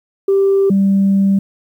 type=tone pair in turn; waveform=sine; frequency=392 / 196 Hz; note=G4 / G3; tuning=0 / 0 cents; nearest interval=octave; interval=1200 cents; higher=first; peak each=-8 / -8 dBFS; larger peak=neither; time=0.28-0.7 / 0.7-1.39 s; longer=second; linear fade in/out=5 ms; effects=tanh soft clip ceiling -6 dBFS + 8-bit